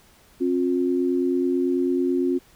sine tone pair together, 267.8 / 356.9 Hz, C4 / F4, +40 / +38 cents, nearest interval perfect fourth, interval 498 cents, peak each -22 dBFS, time 0.4-2.39 s, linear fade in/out 20 ms, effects pink hiss -55 dBFS RMS until 2.55 s

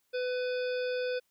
harmonic tone, 500 Hz, B4, 21 cents sharp, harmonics 1 / 3 / 5 / 7 / 9 / 10, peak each -30 / -40 / -44 / -47 / -49 / -50 dBFS, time 0.13-1.2 s, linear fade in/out 20 ms, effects white hiss -75 dBFS RMS until 1.3 s

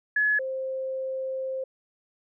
sine tone pair in turn, 1700 / 526.3 Hz, G#6 / C5, +40 / +10 cents, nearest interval octave + minor sixth, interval 2030 cents, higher first, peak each -20 / -28 dBFS, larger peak first, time 0.16-0.39 / 0.39-1.64 s, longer second, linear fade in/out 5 ms, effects none

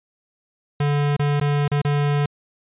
square tone with dropouts, 144.9 Hz, D3, 23 cents flat, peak -18 dBFS, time 0.8-2.26 s, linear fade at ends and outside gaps 5 ms, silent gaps 1.166-1.194 / 1.4-1.411 / 1.68-1.715 / 1.817-1.848 s, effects resampled to 8000 Hz

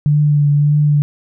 sine tone with vibrato, 146.83 Hz, D3, in tune, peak -9 dBFS, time 0.06-1.02 s, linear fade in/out 0 ms, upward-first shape triangle, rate 1.7 Hz, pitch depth 27 cents each way, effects none

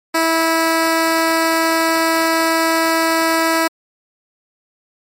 10% pulse tone, 326.5 Hz, E4, 17 cents flat, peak -5 dBFS, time 0.14-3.68 s, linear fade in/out 10 ms, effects MP3 64 kbps

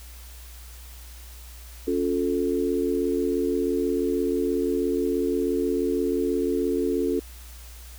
sine chord, Db augmented, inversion none, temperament equal with one note detuned, 277.2 / 353.9 / 440 Hz, Db4 / F4 / A4, 0 / +23 / 0 cents, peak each -26 dBFS, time 1.87-7.2 s, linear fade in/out 10 ms, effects added 60 Hz sine -41 dBFS peak until 7.98 s + white hiss -48 dBFS RMS until 7.98 s

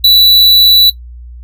square tone, 3952 Hz, B7, in tune, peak -3 dBFS, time 0.04-0.9 s, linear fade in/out 5 ms, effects noise-tail reverb RT60 0.1 s tail -17 dB re dry + added 60 Hz sine -27 dBFS peak until 1.43 s

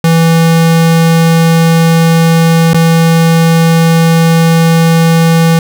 square tone with dropouts, 164.81 Hz, E3, in tune, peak -5 dBFS, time 0.04-5.59 s, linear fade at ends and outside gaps 2 ms, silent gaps 2.734-2.744 s, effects none

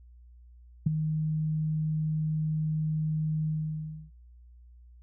sine tone with ADSR envelope, 155.56 Hz, D#3, in tune, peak -17 dBFS, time 0.86-4.11 s, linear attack 8 ms, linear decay 12 ms, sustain -9 dB, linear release 640 ms, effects added 60 Hz sine -50 dBFS peak until 5.02 s

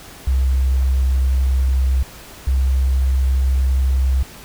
sine tone pair in turn, 65.41 / 65.74 Hz, C2 / C2, 0 / +9 cents, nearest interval unison, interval 9 cents, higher second, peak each -13 dBFS, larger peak neither, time 0.27-2.03 / 2.47-4.23 s, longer neither, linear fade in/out 5 ms, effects pink hiss -39 dBFS RMS until 4.44 s

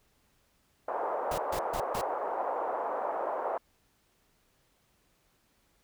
pink band-pass noise, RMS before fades -33 dBFS, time 0.88-3.58 s, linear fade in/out 5 ms, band 520 to 1000 Hz, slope 24 dB/octave
pink noise bursts, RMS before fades -38 dBFS, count 4, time 1.31-2.014 s, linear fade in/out 5 ms, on 71 ms, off 140 ms
effects pink hiss -70 dBFS RMS until 5.83 s

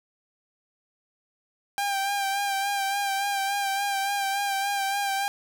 sawtooth tone with vibrato, 794 Hz, G5, 22 cents sharp, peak -21 dBFS, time 1.78-5.28 s, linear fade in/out 0 ms, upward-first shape sine, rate 3.5 Hz, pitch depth 33 cents each way, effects none

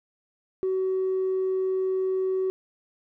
triangle tone with tanh clipping, 376.9 Hz, F#4, 32 cents sharp, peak -23 dBFS, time 0.63-2.5 s, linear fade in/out 0 ms, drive 5 dB, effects none

